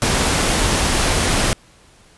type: noise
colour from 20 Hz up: pink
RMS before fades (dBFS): -17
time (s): 0.02-1.53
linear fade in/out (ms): 0
effects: pink hiss -50 dBFS RMS until 2.17 s + resampled to 24000 Hz